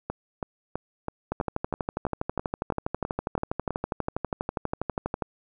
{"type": "two click trains", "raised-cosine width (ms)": 1, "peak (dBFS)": [-13, -15], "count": [49, 12], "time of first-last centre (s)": [[1.32, 5.222], [0.1, 3.707]], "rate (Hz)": [12.3, 3.05], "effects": []}